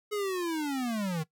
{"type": "linear sweep", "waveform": "square", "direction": "down", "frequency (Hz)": [426.5, 150], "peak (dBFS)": -30, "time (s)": [0.11, 1.24], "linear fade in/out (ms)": 20, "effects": ["noise-tail reverb RT60 0.1 s tail -19 dB re dry"]}